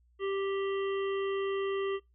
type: harmonic tone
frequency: 392 Hz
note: G4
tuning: in tune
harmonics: 1 / 3 / 5 / 7 / 8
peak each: -30 / -40 / -44 / -47 / -48 dBFS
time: 0.19-2 s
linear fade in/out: 50 ms
effects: noise-tail reverb RT60 0.2 s tail -23 dB re dry + added 60 Hz sine -63 dBFS peak until 2.14 s